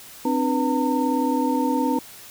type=tone cluster; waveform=sine; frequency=260.4 / 299.5 / 489.8 / 911 Hz; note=C4 / D4 / B4 / A#5; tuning=-8 / +34 / -14 / -40 cents; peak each=-22 / -25 / -28 / -25 dBFS; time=0.25-1.99 s; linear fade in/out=5 ms; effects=white hiss -43 dBFS RMS until 2.3 s